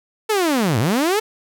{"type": "linear two-way sweep", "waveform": "sawtooth", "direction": "down then up", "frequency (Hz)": [448.4, 98.7, 448.4], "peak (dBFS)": -12, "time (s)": [0.29, 1.2], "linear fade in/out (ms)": 10, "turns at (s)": 0.79, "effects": []}